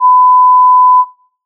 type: tone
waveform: sine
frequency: 1003 Hz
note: B5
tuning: 26 cents sharp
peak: -3 dBFS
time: 0-1.05 s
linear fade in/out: 50 ms
effects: noise-tail reverb RT60 0.5 s tail -23 dB re dry